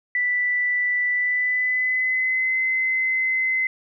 sine tone with pitch glide, 1975.5 to 2050 Hz, B6 to C7, 0 to -36 cents, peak -19 dBFS, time 0.15-3.67 s, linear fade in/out 2 ms, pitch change +64 cents, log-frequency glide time 1.1-2.57 s, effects none

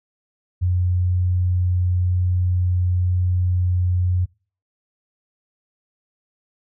sine tone, 90.1 Hz, F#2, 45 cents flat, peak -16 dBFS, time 0.61-4.26 s, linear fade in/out 20 ms, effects noise-tail reverb RT60 0.4 s tail -25 dB re dry

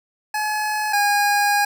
25% pulse tone pair in turn, 850 / 818.3 Hz, G#5 / G#5, +40 / -26 cents, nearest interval minor second, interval 66 cents, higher first, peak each -17 / -12 dBFS, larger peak second, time 0.34-0.93 / 0.93-1.65 s, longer second, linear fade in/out 5 ms, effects none

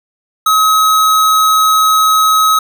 square tone, 1276 Hz, D#6, 43 cents sharp, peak -8 dBFS, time 0.46-2.59 s, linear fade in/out 5 ms, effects none

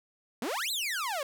sawtooth exponential two-way sweep, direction up then down, 207.7 to 4261 to 531 Hz, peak -27 dBFS, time 0.42-1.23 s, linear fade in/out 2 ms, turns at 0.71 s, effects none

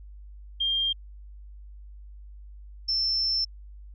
sine tone pair in turn, 3199 / 5337 Hz, G7 / E8, +34 / +21 cents, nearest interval major sixth, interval 887 cents, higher second, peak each -23 dBFS, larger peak neither, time 0.6-0.93 / 2.88-3.45 s, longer second, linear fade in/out 10 ms, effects added 50 Hz sine -42 dBFS peak until 3.94 s

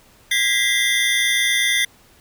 square tone cluster, 1630 / 1948 / 2068 / 3263 / 3556 Hz, G#6 / B6 / C7 / G#7 / A7, -33 / -24 / -21 / -31 / +18 cents, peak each -30 / -23 / -21 / -28 / -22 dBFS, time 0.31-1.85 s, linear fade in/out 5 ms, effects pink hiss -52 dBFS RMS until 2.2 s

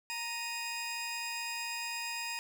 20% pulse tone pair together, 932.3 / 2489 Hz, A#5 / D#7, 0 / 0 cents, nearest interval octave + perfect fourth, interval 1700 cents, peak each -35 / -33 dBFS, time 0.1-2.39 s, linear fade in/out 0 ms, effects none

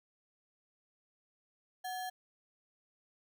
sine tone with sample-and-hold, 740 Hz, F#5, in tune, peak -37 dBFS, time 1.84-2.1 s, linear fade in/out 10 ms, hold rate 2450 Hz, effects none

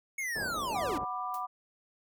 square linear sweep, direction down, 2217 to 246.9 Hz, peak -33 dBFS, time 0.18-0.98 s, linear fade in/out 5 ms
white low-pass noise, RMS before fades -41 dBFS, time 0.35-1.05 s, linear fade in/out 10 ms, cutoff 760 Hz, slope 24 dB/octave
sine chord, B minor, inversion second, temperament just, 740.8 / 987.8 / 1185.3 Hz, F#5 / B5 / D6, +2 / 0 / +16 cents, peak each -38 / -38 / -36 dBFS, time 0.74-1.47 s, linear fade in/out 20 ms
blue noise with exponential decay, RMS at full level -43 dBFS, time 1.34-1.45 s, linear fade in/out 1 ms, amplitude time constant 23 ms
effects none

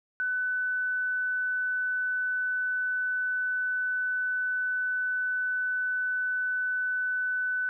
sine tone, 1500 Hz, F#6, 23 cents sharp, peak -26 dBFS, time 0.2-7.69 s, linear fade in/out 0 ms, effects none

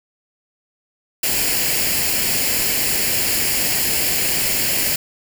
white noise with comb filter, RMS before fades -19 dBFS, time 1.23-4.96 s, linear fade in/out 5 ms, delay 0.41 ms, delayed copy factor +0.6, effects none

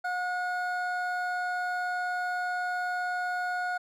triangle tone pair together, 722 / 1449.9 Hz, F#5 / F#6, -43 / -36 cents, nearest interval octave, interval 1207 cents, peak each -29 / -30 dBFS, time 0.04-3.78 s, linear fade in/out 10 ms, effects none

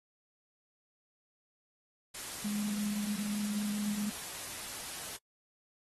sine tone in noise, 207.7 Hz, G#3, in tune, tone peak -32 dBFS, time 2.44-4.1 s, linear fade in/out 10 ms, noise white, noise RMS -42 dBFS, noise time 2.14-5.17 s, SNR +7 dB, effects noise-tail reverb RT60 0.1 s tail -26 dB re dry + AAC 32 kbps

